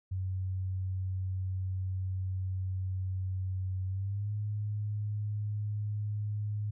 sine tone with pitch glide, 93.8 to 104.68 Hz, F#2 to G#2, +24 to +14 cents, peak -31 dBFS, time 0.11-6.71 s, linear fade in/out 10 ms, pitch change +190 cents, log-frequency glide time 3.86-4.32 s, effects none

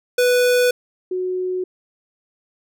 square / sine tone pair in turn, 493.9 / 367.6 Hz, B4 / F#4, 0 / -11 cents, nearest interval perfect fourth, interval 511 cents, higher first, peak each -14 / -20 dBFS, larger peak first, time 0.18-0.71 / 1.11-1.64 s, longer neither, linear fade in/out 5 ms, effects none

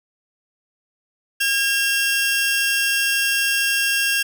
sawtooth tone pair together, 1624 / 2731 Hz, G#6 / F7, -39 / -39 cents, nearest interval major sixth, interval 900 cents, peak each -17 dBFS, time 1.4-4.23 s, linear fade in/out 10 ms, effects none

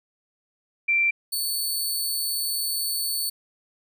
sine / 15% pulse tone pair in turn, 2353 / 4461 Hz, D7 / C#8, +3 / +10 cents, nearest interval major seventh, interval 1107 cents, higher second, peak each -18 dBFS, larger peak neither, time 0.88-1.11 / 1.32-3.3 s, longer second, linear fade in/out 10 ms, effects none

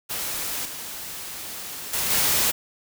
white noise with level steps, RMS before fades -29 / -35 / -25 / -21 dBFS, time 0.09-2.52 s, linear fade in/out 20 ms, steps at 0.65 / 1.93 / 2.1 s, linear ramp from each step 5 ms, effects none

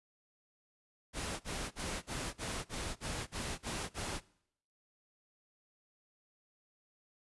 pink noise bursts, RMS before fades -39 dBFS, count 10, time 1.13-4.208 s, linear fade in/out 50 ms, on 270 ms, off 42 ms, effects noise-tail reverb RT60 0.7 s tail -22 dB re dry + resampled to 24000 Hz

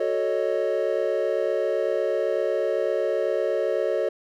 triangle chord, D# half-diminished seventh, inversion first, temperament equal, 370 / 440 / 554.4 / 622.3 Hz, F#4 / A4 / C#5 / D#5, 0 / 0 / 0 / 0 cents, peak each -27 / -25 / -24 / -26 dBFS, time 0-4.09 s, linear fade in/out 5 ms, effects none

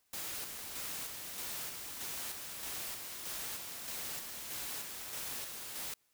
white noise with tremolo, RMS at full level -41 dBFS, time 0.13-5.94 s, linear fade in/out 5 ms, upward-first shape square, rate 1.6 Hz, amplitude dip 35%, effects white hiss -75 dBFS RMS until 6.13 s

